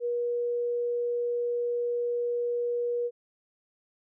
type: tone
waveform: sine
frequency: 480 Hz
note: B4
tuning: 49 cents flat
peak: -26 dBFS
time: 0-3.11 s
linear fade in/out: 50 ms
effects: none